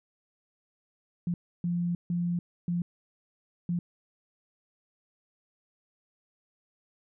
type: tone bursts at uneven times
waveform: sine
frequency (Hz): 173.8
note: F3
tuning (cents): -8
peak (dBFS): -26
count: 5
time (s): 1.27-1.34 / 1.64-1.95 / 2.1-2.39 / 2.68-2.82 / 3.69-3.79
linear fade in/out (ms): 2
effects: none